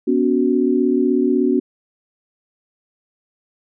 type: chord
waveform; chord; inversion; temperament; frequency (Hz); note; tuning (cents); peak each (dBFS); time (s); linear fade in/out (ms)
sine; B suspended second; none; equal with one note detuned; 246.9 / 283.2 / 370; B3 / C#4 / F#4; 0 / +37 / 0; -18; 0.07-1.6; 10
effects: none